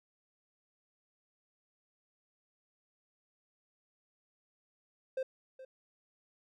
triangle tone with echo, 523.3 Hz, C5, in tune, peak -30 dBFS, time 5.17-5.23 s, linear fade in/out 5 ms, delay 420 ms, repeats 1, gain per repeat -15 dB, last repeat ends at 5.65 s, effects none

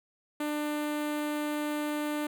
sawtooth tone with notch filter, 298.1 Hz, D4, 26 cents sharp, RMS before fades -32 dBFS, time 0.4-2.27 s, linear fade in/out 5 ms, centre 5400 Hz, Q 1.4, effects none

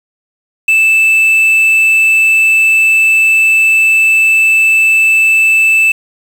triangle tone with quantisation, 2637 Hz, E7, in tune, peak -4 dBFS, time 0.68-5.92 s, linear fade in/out 5 ms, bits 5, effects none

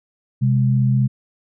sine tone pair together, 129.2 / 204.8 Hz, C3 / G#3, -21 / -24 cents, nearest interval minor sixth, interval 797 cents, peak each -14 / -21 dBFS, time 0.41-1.08 s, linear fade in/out 20 ms, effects none

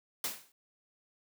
white noise with exponential decay, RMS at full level -31 dBFS, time 0.24-0.52 s, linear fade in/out 2 ms, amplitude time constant 59 ms, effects high-pass 150 Hz 12 dB/octave

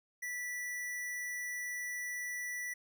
square tone, 1963 Hz, B6, 11 cents flat, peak -38 dBFS, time 0.22-2.74 s, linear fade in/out 10 ms, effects none

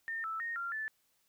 sine tone with pitch steps, 1816 / 1317 / 1854 / 1384 / 1751 Hz, A#6 / E6 / A#6 / F6 / A6, -46 / -2 / -10 / -16 / -9 cents, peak -35 dBFS, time 0.08-0.88 s, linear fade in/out 0 ms, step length 160 ms, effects white hiss -74 dBFS RMS until 1.28 s

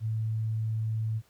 sine tone, 110.5 Hz, A2, 8 cents sharp, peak -27 dBFS, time 0-1.22 s, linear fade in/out 50 ms, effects pink hiss -65 dBFS RMS until 1.29 s

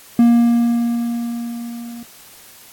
triangle tone with level ramp, 235.7 Hz, A#3, 19 cents sharp, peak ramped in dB -5 to -28 dBFS, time 0.19-2.03 s, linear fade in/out 2 ms, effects white hiss -43 dBFS RMS until 2.72 s + AAC 64 kbps

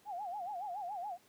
sine tone with vibrato, 766 Hz, G5, 40 cents flat, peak -38 dBFS, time 0.05-1.18 s, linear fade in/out 50 ms, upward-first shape sine, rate 7.1 Hz, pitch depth 180 cents each way, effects pink hiss -66 dBFS RMS until 1.28 s + high-pass 150 Hz 12 dB/octave

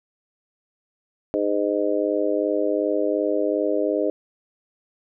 harmonic tone, 102.7 Hz, G#2, 19 cents flat, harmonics 3 / 4 / 5 / 6, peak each -25 / -25 / -25 / -25 dBFS, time 1.34-4.1 s, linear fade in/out 0 ms, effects none

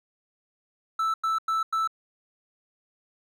triangle tone bursts, 1318.5 Hz, E6, in tune, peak -21 dBFS, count 4, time 0.99-1.875 s, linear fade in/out 5 ms, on 150 ms, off 95 ms, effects none

